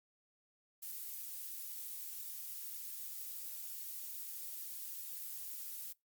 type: noise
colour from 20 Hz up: violet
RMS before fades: -45 dBFS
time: 0.82-5.93 s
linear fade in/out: 10 ms
effects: noise-tail reverb RT60 0.2 s tail -25 dB re dry + Opus 48 kbps